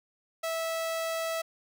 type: tone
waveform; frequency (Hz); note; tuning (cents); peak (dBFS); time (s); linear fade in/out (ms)
sawtooth; 654; E5; -14; -26; 0.43-1.42; 10
effects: none